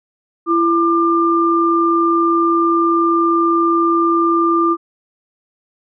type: tone pair together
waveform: sine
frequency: 335.7 / 1195 Hz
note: E4 / D6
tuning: +32 / +30 cents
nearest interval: octave + minor seventh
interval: 2198 cents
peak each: -14 dBFS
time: 0.46-4.77 s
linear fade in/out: 50 ms
effects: none